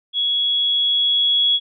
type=tone with level ramp; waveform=sine; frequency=3349 Hz; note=G#7; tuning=14 cents sharp; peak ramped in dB=-17 to -13 dBFS; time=0.13-1.6 s; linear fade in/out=50 ms; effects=none